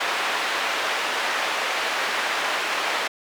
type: band-pass noise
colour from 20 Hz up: white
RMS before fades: -25 dBFS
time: 0-3.08 s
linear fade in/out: 10 ms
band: 540 to 2300 Hz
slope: 12 dB/octave
effects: none